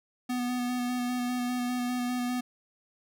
square tone with vibrato, 246.9 Hz, B3, in tune, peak -29 dBFS, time 0.29-2.41 s, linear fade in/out 10 ms, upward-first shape square, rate 5 Hz, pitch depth 14 cents each way, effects none

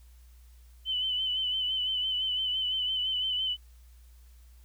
sine tone with vibrato, 3029 Hz, F#7, 40 cents sharp, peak -27 dBFS, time 0.85-3.57 s, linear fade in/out 50 ms, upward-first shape sine, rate 5.9 Hz, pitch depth 41 cents each way, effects added 60 Hz sine -51 dBFS peak until 4.64 s + white hiss -66 dBFS RMS until 4.64 s

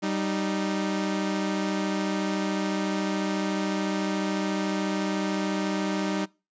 sawtooth tone pair together, 194.1 / 308.1 Hz, G3 / D#4, -17 / -17 cents, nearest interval minor sixth, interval 800 cents, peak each -24 / -25 dBFS, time 0.02-6.26 s, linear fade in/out 20 ms, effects noise-tail reverb RT60 0.3 s tail -24 dB re dry + resampled to 16000 Hz

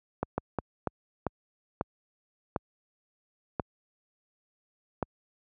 slowing click train, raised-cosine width 1 ms, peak -14 dBFS, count 9, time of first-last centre 0.23-5.027 s, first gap 150 ms, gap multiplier 1.38, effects high-pass 60 Hz 12 dB/octave

